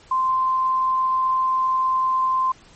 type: tone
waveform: sine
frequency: 1041 Hz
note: C6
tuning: 9 cents flat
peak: -17 dBFS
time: 0.11-2.52 s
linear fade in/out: 5 ms
effects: pink hiss -50 dBFS RMS until 2.75 s + MP3 32 kbps